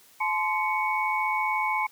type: tone cluster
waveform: sine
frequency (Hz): 860 / 1034 / 2226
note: A5 / C6 / C#7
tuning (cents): -40 / -21 / +7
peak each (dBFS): -28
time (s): 0.2-1.87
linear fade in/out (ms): 10
effects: white hiss -56 dBFS RMS until 1.91 s + high-pass 80 Hz 12 dB/octave